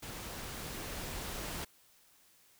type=noise with level ramp; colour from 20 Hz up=pink; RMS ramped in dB=-44 to -40 dBFS; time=0.02-1.65 s; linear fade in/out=10 ms; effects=white hiss -65 dBFS RMS until 2.59 s